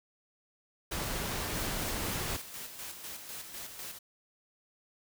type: noise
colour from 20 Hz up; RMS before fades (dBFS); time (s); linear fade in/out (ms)
pink; -35; 0.91-2.37; 10
type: noise with tremolo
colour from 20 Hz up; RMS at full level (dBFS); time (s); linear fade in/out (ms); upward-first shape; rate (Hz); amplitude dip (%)
white; -42; 1.54-3.99; 10; square; 4; 45
effects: none